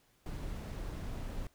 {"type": "noise", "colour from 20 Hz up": "brown", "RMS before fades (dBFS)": -40, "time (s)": [0.26, 1.47], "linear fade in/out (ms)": 2, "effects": ["pink hiss -70 dBFS RMS until 1.54 s"]}